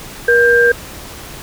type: tone pair together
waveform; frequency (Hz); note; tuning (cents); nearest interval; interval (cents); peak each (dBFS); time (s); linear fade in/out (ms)
sine; 475.9 / 1590; A#4 / G6; +36 / +24; octave + major sixth; 2088; -10; 0.28-0.72; 5
effects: pink hiss -32 dBFS RMS until 1.42 s